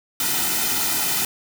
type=noise with comb filter; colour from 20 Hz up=white; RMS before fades=-22 dBFS; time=0.2-1.25 s; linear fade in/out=2 ms; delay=1.8 ms; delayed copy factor=-0.75; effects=none